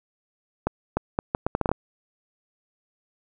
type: accelerating click train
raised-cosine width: 1 ms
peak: -8 dBFS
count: 10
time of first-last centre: 0.67-1.716 s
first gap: 300 ms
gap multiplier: 0.73
effects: none